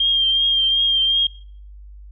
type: tone with vibrato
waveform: sine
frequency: 3200 Hz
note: G7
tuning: 35 cents sharp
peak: -14 dBFS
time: 0-1.27 s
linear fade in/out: 5 ms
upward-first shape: triangle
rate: 2.7 Hz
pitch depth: 34 cents each way
effects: noise-tail reverb RT60 0.5 s tail -22 dB re dry + added 50 Hz sine -37 dBFS peak until 2.11 s